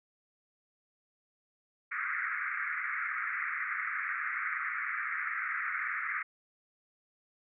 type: band-pass noise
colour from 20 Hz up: white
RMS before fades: -35 dBFS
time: 1.91-6.23 s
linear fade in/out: 10 ms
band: 1200 to 2200 Hz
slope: 96 dB/octave
effects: none